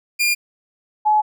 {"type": "tone pair in turn", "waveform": ["sawtooth", "sine"], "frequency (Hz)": [2408, 851.4], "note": ["D7", "G#5"], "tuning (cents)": [43, 43], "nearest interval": "octave + tritone", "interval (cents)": 1800, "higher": "first", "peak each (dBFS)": -12, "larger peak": "neither", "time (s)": [[0.19, 0.35], [1.05, 1.22]], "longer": "second", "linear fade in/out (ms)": 20, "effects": []}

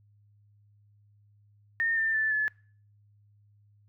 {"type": "tone with pitch steps", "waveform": "sine", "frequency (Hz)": [1827, 1791.5, 1756.6, 1722.5], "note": ["A#6", "A6", "A6", "A6"], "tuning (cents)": [-35, 31, -3, -37], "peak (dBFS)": -24, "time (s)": [1.8, 2.48], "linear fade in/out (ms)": 0, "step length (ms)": 170, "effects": ["noise-tail reverb RT60 0.5 s tail -24 dB re dry", "added 103 Hz sine -59 dBFS peak until 3.88 s"]}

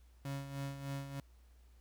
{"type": "tone with tremolo", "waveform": "35% pulse", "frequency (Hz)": 138.59, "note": "C#3", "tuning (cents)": 0, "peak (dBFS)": -36, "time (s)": [0.25, 1.2], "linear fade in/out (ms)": 2, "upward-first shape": "sine", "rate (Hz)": 3.3, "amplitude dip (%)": 60, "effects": ["added 60 Hz sine -59 dBFS peak until 1.8 s", "pink hiss -73 dBFS RMS until 1.8 s"]}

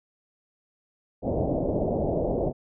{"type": "low-pass noise", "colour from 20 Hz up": "white", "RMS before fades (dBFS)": -26, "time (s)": [1.22, 2.53], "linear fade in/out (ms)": 50, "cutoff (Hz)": 680, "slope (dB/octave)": 48, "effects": []}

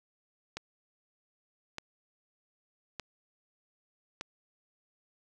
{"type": "click train", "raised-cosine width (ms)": 0.2, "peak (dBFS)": -20, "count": 4, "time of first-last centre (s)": [0.57, 4.211], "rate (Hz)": 0.824, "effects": []}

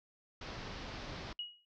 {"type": "low-pass noise", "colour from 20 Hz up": "pink", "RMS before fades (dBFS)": -45, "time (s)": [0.41, 1.33], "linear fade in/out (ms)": 5, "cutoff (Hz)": 5500, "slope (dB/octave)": 48}
{"type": "tone with exponential decay", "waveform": "sine", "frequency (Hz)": 2900, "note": "F#7", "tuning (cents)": -35, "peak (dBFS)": -35, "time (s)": [1.39, 1.65], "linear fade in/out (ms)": 2, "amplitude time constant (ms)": 56}
{"effects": ["noise-tail reverb RT60 0.1 s tail -26 dB re dry"]}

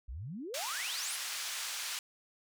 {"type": "exponential sweep", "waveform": "sine", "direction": "up", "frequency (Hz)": [51.91, 11570], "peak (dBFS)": -39, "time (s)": [0.08, 1.16], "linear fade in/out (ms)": 10}
{"type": "band-pass noise", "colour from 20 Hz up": "white", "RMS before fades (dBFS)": -39, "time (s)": [0.54, 1.99], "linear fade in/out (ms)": 2, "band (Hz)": [1200, 7300], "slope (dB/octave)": 12}
{"effects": []}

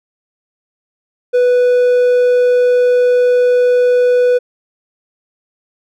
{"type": "tone", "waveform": "triangle", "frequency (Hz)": 493.9, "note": "B4", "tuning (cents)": 0, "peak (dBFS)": -6, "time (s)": [1.33, 4.39], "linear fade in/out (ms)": 20, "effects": []}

